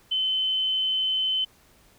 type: tone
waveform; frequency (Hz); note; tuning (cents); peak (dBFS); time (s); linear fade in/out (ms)
sine; 3056; G7; -45; -22; 0.11-1.45; 10
effects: pink hiss -58 dBFS RMS until 1.98 s